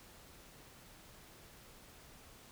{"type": "silence", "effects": ["pink hiss -58 dBFS RMS until 2.51 s"]}